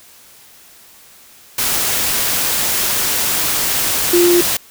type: tone in noise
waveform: sine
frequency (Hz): 349.7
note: F4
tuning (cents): +2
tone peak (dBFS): -9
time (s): 4.13-4.41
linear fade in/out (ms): 5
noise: white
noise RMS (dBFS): -17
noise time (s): 1.58-4.57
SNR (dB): +5
effects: white hiss -44 dBFS RMS until 4.7 s